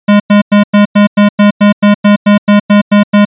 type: tone bursts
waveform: square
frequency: 205.6 Hz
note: G#3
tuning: 17 cents flat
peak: -3 dBFS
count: 15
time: 0.08-3.252 s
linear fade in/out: 10 ms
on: 120 ms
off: 98 ms
effects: resampled to 8000 Hz